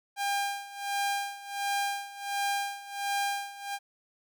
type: tone with tremolo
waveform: sawtooth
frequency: 802 Hz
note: G5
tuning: 39 cents sharp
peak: -23 dBFS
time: 0.16-3.79 s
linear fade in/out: 50 ms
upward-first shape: sine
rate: 1.4 Hz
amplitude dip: 85%
effects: none